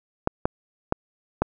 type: clicks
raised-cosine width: 1 ms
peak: -6 dBFS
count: 4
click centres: 0.274 / 0.455 / 0.924 / 1.42 s
effects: none